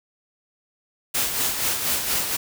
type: noise with tremolo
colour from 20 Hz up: white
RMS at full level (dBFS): -22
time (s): 1.14-2.37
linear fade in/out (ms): 10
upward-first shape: sine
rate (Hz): 4.2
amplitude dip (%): 50
effects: none